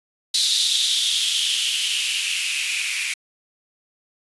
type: noise with band-pass filter sweep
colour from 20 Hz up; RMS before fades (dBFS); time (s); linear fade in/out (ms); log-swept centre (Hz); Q
violet; -22; 0.34-3.14; 5; 3900 to 2300; 6
effects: resampled to 24000 Hz